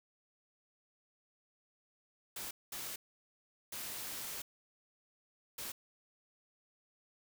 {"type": "noise bursts at uneven times", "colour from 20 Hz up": "white", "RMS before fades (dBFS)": -43, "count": 4, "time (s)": [[2.36, 2.51], [2.72, 2.96], [3.72, 4.42], [5.58, 5.72]], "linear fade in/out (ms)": 5, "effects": []}